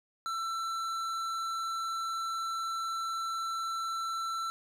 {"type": "tone with tanh clipping", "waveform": "sine", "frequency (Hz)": 1338, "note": "E6", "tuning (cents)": 25, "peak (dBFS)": -34, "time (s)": [0.26, 4.5], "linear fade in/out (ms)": 0, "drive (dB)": 14, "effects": []}